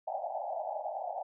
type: band-pass noise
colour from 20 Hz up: white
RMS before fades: -37 dBFS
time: 0.07-1.23 s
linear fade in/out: 10 ms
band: 590 to 830 Hz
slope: 96 dB/octave
effects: none